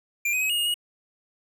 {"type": "tone with pitch steps", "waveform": "square", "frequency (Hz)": [2381, 2510, 2547, 2867, 2850, 2889], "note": ["D7", "D#7", "D#7", "F7", "F7", "F#7"], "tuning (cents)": [23, 15, 40, 45, 34, -42], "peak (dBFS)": -23, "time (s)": [0.25, 0.742], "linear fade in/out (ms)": 5, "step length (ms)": 82, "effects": []}